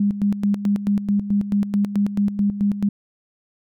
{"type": "tone with tremolo", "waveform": "sine", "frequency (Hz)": 202.8, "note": "G#3", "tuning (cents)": -41, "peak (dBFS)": -15, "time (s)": [0, 2.89], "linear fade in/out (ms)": 5, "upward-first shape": "square", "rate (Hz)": 4.6, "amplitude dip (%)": 70, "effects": []}